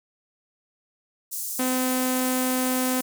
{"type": "high-pass noise", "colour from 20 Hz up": "pink", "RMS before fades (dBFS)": -31, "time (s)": [1.31, 3.02], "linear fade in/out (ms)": 20, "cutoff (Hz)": 6800, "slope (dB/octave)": 24}
{"type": "tone", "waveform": "sawtooth", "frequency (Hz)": 255.6, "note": "C4", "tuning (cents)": -40, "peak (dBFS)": -19, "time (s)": [1.59, 3.01], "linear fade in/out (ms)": 5}
{"effects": []}